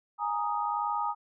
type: chord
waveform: sine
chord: Ab suspended second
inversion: none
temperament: equal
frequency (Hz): 830.6 / 932.3 / 1244.5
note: Ab5 / Bb5 / Eb6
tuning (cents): 0 / 0 / 0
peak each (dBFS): -32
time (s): 0.18-1.15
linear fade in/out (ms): 50
effects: none